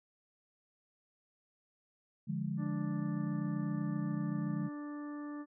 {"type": "chord", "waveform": "sine", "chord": "D diminished", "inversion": "none", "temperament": "equal", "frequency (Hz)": [146.83, 174.61, 207.7], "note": ["D3", "F3", "Ab3"], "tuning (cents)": [0, 0, 0], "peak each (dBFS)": -38, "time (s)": [2.27, 4.69], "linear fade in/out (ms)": 20}
{"type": "harmonic tone", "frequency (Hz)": 293.7, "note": "D4", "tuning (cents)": 0, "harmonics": [1, 2, 3, 4, 5, 6], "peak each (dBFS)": [-40, -54, -58, -52, -65, -57], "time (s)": [2.57, 5.46], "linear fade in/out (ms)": 50}
{"effects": []}